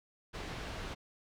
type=low-pass noise; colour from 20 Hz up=pink; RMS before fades=-42 dBFS; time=0.33-0.95 s; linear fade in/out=20 ms; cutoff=4200 Hz; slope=12 dB/octave; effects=none